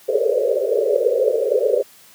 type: band-pass noise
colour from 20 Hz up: white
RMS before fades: -18 dBFS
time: 0.08-1.83 s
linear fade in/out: 10 ms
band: 400 to 580 Hz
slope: 96 dB/octave
effects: white hiss -48 dBFS RMS until 2.14 s + high-pass 100 Hz 12 dB/octave